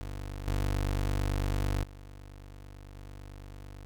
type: tone with level steps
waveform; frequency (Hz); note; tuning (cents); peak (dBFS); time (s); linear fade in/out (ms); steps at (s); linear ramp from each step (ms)
25% pulse; 49; G1; 0; -33 / -24 / -42 / -40; 0.01-3.85; 0; 0.47 / 1.83 / 2.95; 2
effects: none